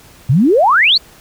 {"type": "exponential sweep", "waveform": "sine", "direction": "up", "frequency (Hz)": [115, 4640], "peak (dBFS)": -7, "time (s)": [0.29, 0.98], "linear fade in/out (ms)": 10, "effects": ["pink hiss -43 dBFS RMS until 1.2 s"]}